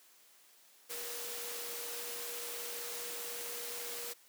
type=tone in noise; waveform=sine; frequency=477.2 Hz; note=A#4; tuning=41 cents sharp; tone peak=-48 dBFS; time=0.89-4.14 s; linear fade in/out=20 ms; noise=white; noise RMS=-42 dBFS; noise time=0.89-4.14 s; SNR=-9 dB; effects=white hiss -63 dBFS RMS until 4.28 s + high-pass 300 Hz 12 dB/octave